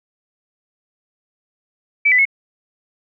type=tone with pitch steps; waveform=sine; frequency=2305 / 1999 / 2185 Hz; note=D7 / B6 / C#7; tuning=-33 / +20 / -26 cents; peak=-10 dBFS; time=2.05-2.254 s; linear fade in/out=10 ms; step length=68 ms; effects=none